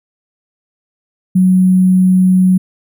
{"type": "tone with sample-and-hold", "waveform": "sine", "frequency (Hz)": 185, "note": "F#3", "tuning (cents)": 0, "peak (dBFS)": -6, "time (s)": [1.35, 2.58], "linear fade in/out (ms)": 10, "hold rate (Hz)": 11025, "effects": []}